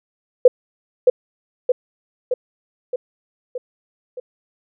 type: tone with echo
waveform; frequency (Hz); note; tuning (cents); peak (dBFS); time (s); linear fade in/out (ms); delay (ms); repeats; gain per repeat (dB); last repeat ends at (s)
sine; 501; B4; +25; -3; 0.45-0.48; 5; 620; 6; -4; 4.2
effects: none